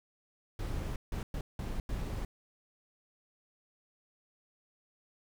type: noise bursts at uneven times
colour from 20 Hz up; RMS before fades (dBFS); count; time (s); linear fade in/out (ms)
brown; -36; 5; 0.59-0.96 / 1.12-1.23 / 1.34-1.41 / 1.59-1.8 / 1.89-2.25; 2
effects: none